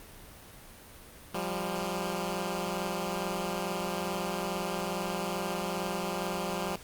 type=tone pair together; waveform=10% pulse; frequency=176 / 198.33 Hz; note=F3 / G3; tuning=+14 / +20 cents; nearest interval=major second; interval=206 cents; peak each=-26 dBFS; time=1.34-6.76 s; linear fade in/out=5 ms; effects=pink hiss -50 dBFS RMS until 6.83 s + Opus 32 kbps